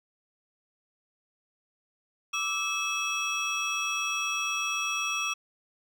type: tone cluster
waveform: triangle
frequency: 1167 / 1315 / 2605 / 3316 / 5720 Hz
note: D6 / E6 / E7 / G#7 / F8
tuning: -11 / -5 / -21 / -3 / +41 cents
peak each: -34 / -35 / -29 / -34 / -35 dBFS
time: 2.33-5.34 s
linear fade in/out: 10 ms
effects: none